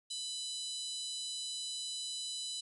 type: harmonic tone with a mistuned harmonic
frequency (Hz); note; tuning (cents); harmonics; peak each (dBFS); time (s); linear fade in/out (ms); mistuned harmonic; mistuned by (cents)
996; B5; +14; 3 / 4 / 5 / 6 / 7 / 8 / 9 / 10; -47 / -40 / -50 / -53 / -49 / -48 / -55 / -51; 0.1-2.61; 10; 9; -31
effects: none